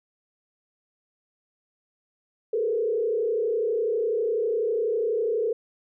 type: tone with frequency modulation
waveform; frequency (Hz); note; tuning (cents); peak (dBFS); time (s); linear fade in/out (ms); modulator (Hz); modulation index
sine; 448; A4; +31; -22; 2.53-5.53; 5; 32.1; 1.2
effects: none